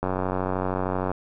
click train, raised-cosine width 1 ms, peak -12 dBFS, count 102, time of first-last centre 0.03-1.116 s, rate 93 Hz, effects none

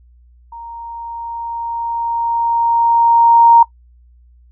sine tone with level ramp, 931 Hz, A#5, 2 cents flat, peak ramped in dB -29 to -3 dBFS, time 0.52-3.63 s, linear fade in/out 5 ms, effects noise-tail reverb RT60 0.1 s tail -19 dB re dry + added 60 Hz sine -44 dBFS peak until 4.51 s

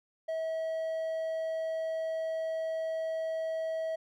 triangle tone, 645 Hz, E5, 38 cents flat, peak -29 dBFS, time 0.28-3.96 s, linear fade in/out 10 ms, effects none

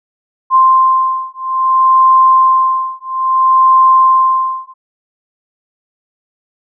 sine beating tone pair, 1046.5 / 1047.1 Hz, C6 / C6, 0 / +1 cents, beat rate 0.6 Hz, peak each -10 dBFS, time 0.5-4.74 s, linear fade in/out 50 ms, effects none

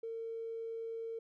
triangle tone with tanh clipping, 454.8 Hz, A#4, 43 cents flat, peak -38 dBFS, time 0.03-1.19 s, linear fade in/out 5 ms, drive 2 dB, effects none

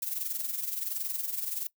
violet noise with amplitude modulation, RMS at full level -31 dBFS, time 0.02-1.67 s, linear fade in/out 5 ms, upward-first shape sine, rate 21.4 Hz, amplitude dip 65%, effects noise-tail reverb RT60 0.1 s tail -20 dB re dry

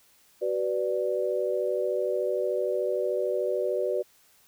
sine chord, B minor, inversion second, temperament equal with one note detuned, 377.3 / 493.9 / 587.3 Hz, F#4 / B4 / D5, +34 / 0 / 0 cents, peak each -29 dBFS, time 0.41-4.03 s, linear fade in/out 20 ms, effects white hiss -61 dBFS RMS until 4.47 s

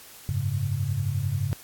sine chord, F# suspended second, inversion none, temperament equal, 92.5 / 103.83 / 138.59 Hz, F#2 / G#2 / C#3, 0 / 0 / 0 cents, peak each -31 / -27 / -28 dBFS, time 0.29-1.53 s, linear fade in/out 0 ms, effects white hiss -47 dBFS RMS until 1.63 s + AAC 64 kbps

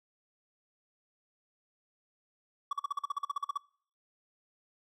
triangle tone bursts, 1135 Hz, C#6, 41 cents sharp, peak -27 dBFS, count 14, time 2.71-3.575 s, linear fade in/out 5 ms, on 20 ms, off 45 ms, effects noise-tail reverb RT60 0.5 s tail -22 dB re dry

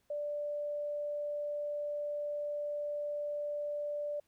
sine tone, 587.3 Hz, D5, in tune, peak -34 dBFS, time 0.1-4.2 s, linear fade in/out 5 ms, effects pink hiss -75 dBFS RMS until 4.27 s

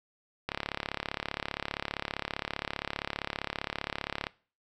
click train, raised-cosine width 0.3 ms, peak -15 dBFS, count 134, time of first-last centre 0.49-4.268 s, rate 35.2 Hz, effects noise-tail reverb RT60 0.4 s tail -21 dB re dry

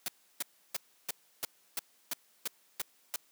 white noise bursts, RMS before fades -34 dBFS, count 10, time 0.06-3.16 s, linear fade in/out 2 ms, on 22 ms, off 320 ms, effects white hiss -67 dBFS RMS until 3.31 s + high-pass 200 Hz 12 dB/octave

